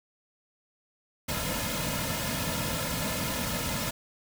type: noise with comb filter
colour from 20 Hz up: pink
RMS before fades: -31 dBFS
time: 1.28-3.91 s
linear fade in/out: 10 ms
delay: 2.6 ms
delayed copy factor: -0.8
effects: none